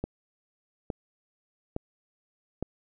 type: click train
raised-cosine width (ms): 2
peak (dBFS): -17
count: 4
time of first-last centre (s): 0.04-2.626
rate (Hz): 1.16
effects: none